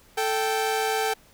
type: tone pair together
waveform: sawtooth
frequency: 440 / 780.8 Hz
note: A4 / G5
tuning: 0 / -7 cents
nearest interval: minor seventh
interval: 993 cents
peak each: -22 dBFS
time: 0.17-1.14 s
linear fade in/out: 10 ms
effects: pink hiss -56 dBFS RMS until 1.33 s